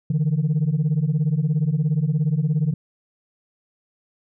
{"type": "beating tone pair", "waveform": "sine", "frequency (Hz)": [144.5, 161.5], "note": ["D3", "E3"], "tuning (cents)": [-28, -35], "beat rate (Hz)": 17, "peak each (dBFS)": -19, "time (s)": [0.1, 2.74], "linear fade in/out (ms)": 5, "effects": ["tanh soft clip ceiling -14 dBFS"]}